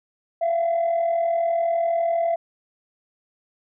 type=tone pair together; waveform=sine; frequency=673 / 713 Hz; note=E5 / F5; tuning=+36 / +36 cents; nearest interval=minor second; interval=100 cents; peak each=-18 / -26 dBFS; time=0.41-2.36 s; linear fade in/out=10 ms; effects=tanh soft clip ceiling -16 dBFS